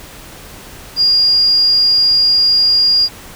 sine tone, 4831 Hz, D8, 48 cents sharp, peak -8 dBFS, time 0.96-3.09 s, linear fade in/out 50 ms, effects pink hiss -35 dBFS RMS until 3.35 s

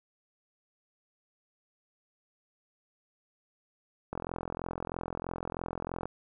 click train, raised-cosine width 1 ms, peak -21 dBFS, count 84, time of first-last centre 4.13-6.056 s, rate 43.1 Hz, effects none

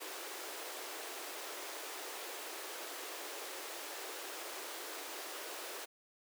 pink high-pass noise, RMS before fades -45 dBFS, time 0-5.86 s, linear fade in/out 20 ms, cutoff 330 Hz, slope 48 dB/octave, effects none

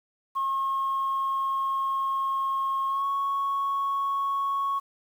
sine tone with pitch glide, 1081 to 1105.6 Hz, C#6 to C#6, -44 to -5 cents, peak -23 dBFS, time 0.35-4.8 s, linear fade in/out 20 ms, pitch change +39 cents, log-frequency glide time 2.88-3.05 s, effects tanh soft clip ceiling -21 dBFS + 9-bit

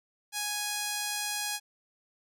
5% pulse tone, 830.6 Hz, G#5, in tune, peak -19 dBFS, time 0.32-1.6 s, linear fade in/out 50 ms, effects none

